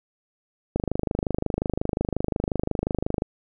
click train, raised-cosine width 2 ms, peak -10 dBFS, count 64, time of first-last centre 0.76-3.221 s, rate 25.6 Hz, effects none

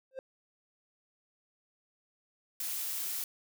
triangle tone with exponential growth, 527 Hz, C5, 12 cents sharp, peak -31 dBFS, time 0.11-0.19 s, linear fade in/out 1 ms, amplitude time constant 16 ms
blue noise, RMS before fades -36 dBFS, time 2.6-3.24 s, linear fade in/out 2 ms
effects none

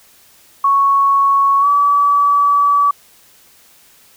sine tone with pitch glide, 1108.7 to 1146.5 Hz, C#6 to D6, 0 to -42 cents, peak -9 dBFS, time 0.64-2.91 s, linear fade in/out 5 ms, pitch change +58 cents, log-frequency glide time 1.6-1.67 s, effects white hiss -48 dBFS RMS until 4.16 s

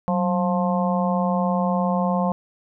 harmonic tone with a mistuned harmonic, 176.6 Hz, F3, 20 cents sharp, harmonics 1 / 3 / 4 / 5 / 6, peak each -21 / -26 / -27 / -28 / -29 dBFS, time 0.08-2.32 s, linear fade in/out 0 ms, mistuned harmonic 1, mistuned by +100 cents, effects none

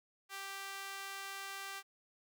sawtooth tone with high-pass filter, 392 Hz, G4, in tune, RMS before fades -45 dBFS, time 0.29-1.83 s, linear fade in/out 50 ms, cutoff 1300 Hz, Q 0.98, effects none

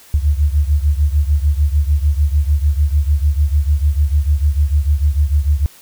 sine beating tone pair, 71.1 / 77.8 Hz, C#2 / D#2, +45 / 0 cents, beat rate 6.7 Hz, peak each -13 / -16 dBFS, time 0.14-5.66 s, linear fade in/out 0 ms, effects white hiss -44 dBFS RMS until 5.81 s

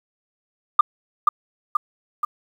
sine tone with echo, 1203 Hz, D6, 41 cents sharp, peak -6 dBFS, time 0.79-0.81 s, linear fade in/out 5 ms, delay 480 ms, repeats 3, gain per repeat -4 dB, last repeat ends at 2.25 s, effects tanh soft clip ceiling -3 dBFS + 8-bit

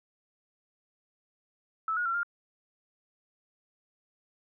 sine tone with pitch steps, 1309 / 1442 / 1359 / 1403 Hz, E6 / F#6 / F6 / F6, -13 / -45 / -48 / +8 cents, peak -27 dBFS, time 1.88-2.232 s, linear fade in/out 2 ms, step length 88 ms, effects none

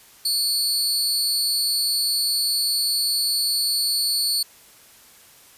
sawtooth tone with amplitude modulation, 4435 Hz, C#8, in tune, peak -13 dBFS, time 0.25-4.43 s, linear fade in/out 5 ms, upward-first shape sine, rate 280 Hz, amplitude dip 85%, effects white hiss -50 dBFS RMS until 5.57 s + resampled to 32000 Hz

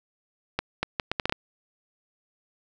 accelerating click train, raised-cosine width 0.3 ms, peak -9 dBFS, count 8, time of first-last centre 0.59-1.324 s, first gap 240 ms, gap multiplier 0.7, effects none

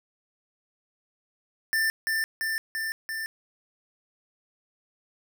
square tone with echo, 1783 Hz, A6, 22 cents sharp, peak -23 dBFS, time 1.73-1.9 s, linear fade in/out 0 ms, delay 340 ms, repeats 4, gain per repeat -2 dB, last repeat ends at 3.26 s, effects none

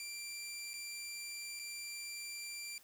15% pulse tone with dropouts, 2362 Hz, D7, 9 cents sharp, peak -36 dBFS, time 0-2.78 s, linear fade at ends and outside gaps 1 ms, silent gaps 0.734-0.739 / 1.592-1.596 s, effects white hiss -63 dBFS RMS until 2.83 s

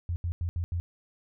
sine tone bursts at uneven times, 86.2 Hz, F2, 22 cents flat, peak -27 dBFS, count 5, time 0.09-0.16 / 0.24-0.32 / 0.41-0.49 / 0.56-0.64 / 0.72-0.8 s, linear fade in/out 0 ms, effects none

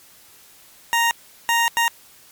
20% pulse tone bursts at uneven times, 932.3 Hz, A#5, in tune, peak -11 dBFS, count 3, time 0.93-1.11 / 1.49-1.68 / 1.77-1.88 s, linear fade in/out 0 ms, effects white hiss -49 dBFS RMS until 2.31 s + MP3 96 kbps

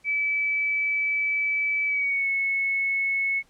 sine tone with pitch glide, 2302 to 2198 Hz, D7 to C#7, -35 to -15 cents, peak -22 dBFS, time 0.04-3.43 s, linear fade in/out 50 ms, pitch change -80 cents, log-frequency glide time 1.86-2.28 s, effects pink hiss -62 dBFS RMS until 3.49 s + low-pass 10000 Hz 12 dB/octave

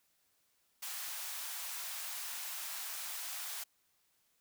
white high-pass noise, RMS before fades -42 dBFS, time 0.82-3.64 s, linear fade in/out 10 ms, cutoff 720 Hz, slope 24 dB/octave, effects white hiss -75 dBFS RMS until 4.4 s

